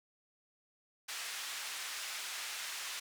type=band-pass noise; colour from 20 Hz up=pink; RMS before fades=-42 dBFS; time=1.08-3 s; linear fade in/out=10 ms; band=1600 to 9700 Hz; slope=12 dB/octave; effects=none